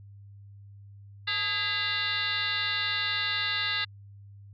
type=tone with frequency modulation; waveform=sine; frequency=2792 Hz; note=F7; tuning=1 cent flat; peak=-26 dBFS; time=1.27-3.85 s; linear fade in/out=10 ms; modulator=384 Hz; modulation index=3.7; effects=added 100 Hz sine -46 dBFS peak until 4.53 s